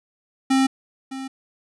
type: tone with echo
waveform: square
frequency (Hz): 266.2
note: C4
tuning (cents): +30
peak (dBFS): -16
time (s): 0.5-0.67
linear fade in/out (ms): 10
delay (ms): 610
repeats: 1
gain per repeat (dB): -14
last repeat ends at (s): 1.28
effects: resampled to 24000 Hz